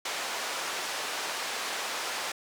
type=band-pass noise; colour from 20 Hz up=pink; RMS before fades=-34 dBFS; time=0.05-2.32 s; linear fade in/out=5 ms; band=670 to 7600 Hz; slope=12 dB/octave; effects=none